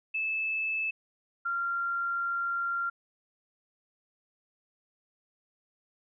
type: tone pair in turn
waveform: sine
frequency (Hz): 2618 / 1383.6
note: E7 / F6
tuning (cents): -13 / -17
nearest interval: major seventh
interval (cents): 1104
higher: first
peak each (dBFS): -28 / -28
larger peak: neither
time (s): 0.14-0.91 / 1.45-2.9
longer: second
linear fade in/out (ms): 10
effects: none